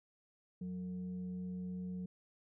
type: tone with frequency modulation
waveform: sine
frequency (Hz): 182.4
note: F#3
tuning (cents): -24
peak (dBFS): -39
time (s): 0.61-2.06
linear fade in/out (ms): 5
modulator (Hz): 269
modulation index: 0.3
effects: none